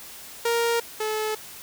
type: tone pair in turn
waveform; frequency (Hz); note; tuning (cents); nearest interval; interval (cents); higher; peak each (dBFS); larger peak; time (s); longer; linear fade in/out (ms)
sawtooth; 467 / 431.8; A#4 / A4; +3 / -33; minor second; 136; first; -17 / -21; first; 0.45-0.8 / 1-1.35; neither; 5
effects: white hiss -42 dBFS RMS until 1.62 s